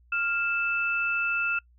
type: tone pair together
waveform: sine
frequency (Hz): 1396.9 / 2637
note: F6 / E7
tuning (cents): 0 / 0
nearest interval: major seventh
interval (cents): 1100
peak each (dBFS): -27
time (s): 0.12-1.59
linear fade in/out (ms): 5
effects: noise-tail reverb RT60 0.1 s tail -25 dB re dry + added 60 Hz sine -56 dBFS peak until 1.78 s